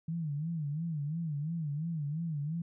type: tone with vibrato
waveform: sine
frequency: 155.56 Hz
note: D#3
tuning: in tune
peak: -32 dBFS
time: 0.08-2.62 s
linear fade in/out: 5 ms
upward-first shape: sine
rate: 2.9 Hz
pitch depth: 150 cents each way
effects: none